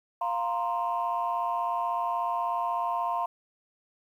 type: chord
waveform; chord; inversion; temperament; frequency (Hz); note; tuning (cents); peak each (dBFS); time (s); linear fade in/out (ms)
sine; F suspended fourth; none; just; 698.5 / 931.3 / 1047.7; F5 / Bb5 / C6; 0 / -2 / +2; -30; 0.21-3.26; 5
effects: tanh soft clip ceiling -19 dBFS + 10-bit